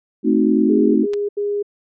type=chord; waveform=sine; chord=A diminished seventh; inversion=none; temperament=equal; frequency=220 / 261.6 / 311.1 / 370 Hz; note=A3 / C4 / Eb4 / Gb4; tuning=0 / 0 / 0 / 0 cents; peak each=-17 / -18 / -17 / -20 dBFS; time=0.23-1.07 s; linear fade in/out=50 ms
type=tone bursts; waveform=sine; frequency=409.3 Hz; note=G#4; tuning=25 cents flat; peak=-18 dBFS; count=3; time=0.69-1.628 s; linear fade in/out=10 ms; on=260 ms; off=79 ms
type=clicks; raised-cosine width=0.2 ms; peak=-17 / -19 dBFS; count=2; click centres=1.135 / 1.139 s
effects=none